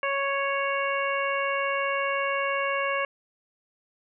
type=harmonic tone; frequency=554.4 Hz; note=C#5; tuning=in tune; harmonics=1 / 2 / 3 / 4 / 5; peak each=-29 / -29 / -32 / -32 / -34 dBFS; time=0.03-3.05 s; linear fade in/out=2 ms; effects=none